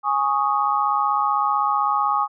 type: chord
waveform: sine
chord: Ab suspended fourth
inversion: none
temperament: equal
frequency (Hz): 830.6 / 1108.7 / 1244.5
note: Ab5 / Db6 / Eb6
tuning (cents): 0 / 0 / 0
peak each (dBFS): -22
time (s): 0.03-2.28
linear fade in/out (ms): 50
effects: none